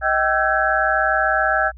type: tone cluster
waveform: sine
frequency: 629 / 774 / 1332 / 1540 / 1667 Hz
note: D#5 / G5 / E6 / G6 / G#6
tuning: +19 / -22 / +18 / -31 / +6 cents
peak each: -22 dBFS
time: 0.01-1.72 s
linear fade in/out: 50 ms
effects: added 60 Hz sine -37 dBFS peak until 1.77 s